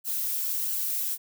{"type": "noise with flanger", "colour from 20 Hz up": "violet", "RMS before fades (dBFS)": -29, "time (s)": [0.04, 1.18], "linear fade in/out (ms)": 50, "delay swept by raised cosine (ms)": [0.66, 3.36], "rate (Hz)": 1.5, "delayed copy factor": 0.5, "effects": []}